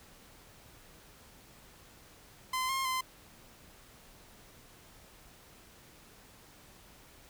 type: tone with pitch steps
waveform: sawtooth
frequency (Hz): 1031 / 1066 / 1034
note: C6 / C6 / C6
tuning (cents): -26 / +32 / -21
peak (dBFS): -27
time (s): 2.53-3.01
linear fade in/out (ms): 5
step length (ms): 160
effects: pink hiss -57 dBFS RMS until 7.29 s